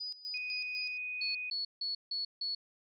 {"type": "tone with tremolo", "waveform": "sine", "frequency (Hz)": 4955, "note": "D#8", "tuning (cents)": -8, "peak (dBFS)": -37, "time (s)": [0, 0.98], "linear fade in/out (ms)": 10, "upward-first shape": "square", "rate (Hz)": 4, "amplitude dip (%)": 80}
{"type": "tone", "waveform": "sine", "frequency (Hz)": 2490, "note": "D#7", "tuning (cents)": 1, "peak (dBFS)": -36, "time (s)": [0.34, 1.5], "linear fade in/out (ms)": 2}
{"type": "tone bursts", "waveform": "sine", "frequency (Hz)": 4400, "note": "C#8", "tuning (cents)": -14, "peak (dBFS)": -33, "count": 5, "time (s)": [1.21, 2.55], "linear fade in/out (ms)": 5, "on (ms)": 140, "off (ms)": 160}
{"effects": []}